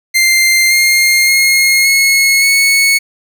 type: tone with pitch steps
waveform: sawtooth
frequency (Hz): 2093 / 2121 / 2149 / 2178 / 2207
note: C7 / C7 / C7 / C#7 / C#7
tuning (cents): 0 / +23 / +46 / -31 / -8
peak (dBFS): -4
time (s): 0.14-2.99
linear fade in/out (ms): 20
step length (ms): 570
effects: none